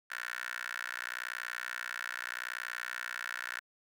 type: tone with high-pass filter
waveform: 15% pulse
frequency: 60.8 Hz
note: B1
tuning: 26 cents flat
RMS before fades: -40 dBFS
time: 0.1-3.6 s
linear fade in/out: 10 ms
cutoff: 1600 Hz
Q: 6.4
effects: none